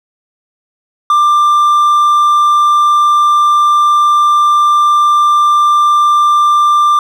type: tone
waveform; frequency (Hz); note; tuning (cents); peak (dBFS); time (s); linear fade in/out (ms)
triangle; 1187; D6; +18; -4; 1.1-6.99; 2
effects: none